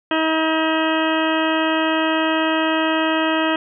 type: harmonic tone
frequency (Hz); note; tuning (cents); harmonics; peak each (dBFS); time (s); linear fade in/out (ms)
318.6; D#4; +41; 1 / 2 / 3 / 4 / 5 / 6 / 8 / 9 / 10; -20 / -23 / -25 / -26 / -27 / -28 / -29 / -30 / -30; 0.11-3.56; 2
effects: none